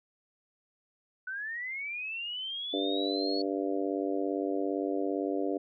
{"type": "linear sweep", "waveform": "sine", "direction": "up", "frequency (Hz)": [1484, 4424], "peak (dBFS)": -34, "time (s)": [1.27, 3.42], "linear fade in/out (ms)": 5}
{"type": "harmonic tone", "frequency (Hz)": 97.6, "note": "G2", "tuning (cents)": -7, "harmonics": [3, 4, 5, 6, 7], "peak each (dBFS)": [-32, -34, -36, -38, -39], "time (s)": [2.73, 5.58], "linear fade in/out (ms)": 10}
{"effects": []}